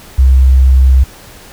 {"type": "tone", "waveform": "sine", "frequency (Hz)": 65.41, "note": "C2", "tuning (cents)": 0, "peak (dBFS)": -3, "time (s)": [0.18, 1.04], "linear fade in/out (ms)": 10, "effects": ["pink hiss -36 dBFS RMS until 1.52 s"]}